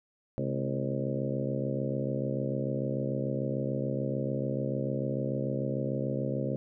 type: harmonic tone with a mistuned harmonic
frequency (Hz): 66.8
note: C2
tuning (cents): +36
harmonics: 2 / 3 / 4 / 5 / 6 / 7 / 8 / 9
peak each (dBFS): -33 / -36 / -38 / -39 / -41 / -40 / -36 / -42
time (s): 0.38-6.56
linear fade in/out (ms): 0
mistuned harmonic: 3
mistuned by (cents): +100
effects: none